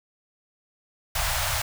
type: band-stop noise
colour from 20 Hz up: pink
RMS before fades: -26 dBFS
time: 1.15-1.62 s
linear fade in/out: 5 ms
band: 130 to 600 Hz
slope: 48 dB/octave
effects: none